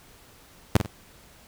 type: tone with echo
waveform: sawtooth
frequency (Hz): 103.83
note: G#2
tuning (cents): 0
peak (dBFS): -9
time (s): 0.75-0.77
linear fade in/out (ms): 5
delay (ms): 47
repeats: 2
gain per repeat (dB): -9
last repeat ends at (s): 0.864
effects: pink hiss -53 dBFS RMS until 1.47 s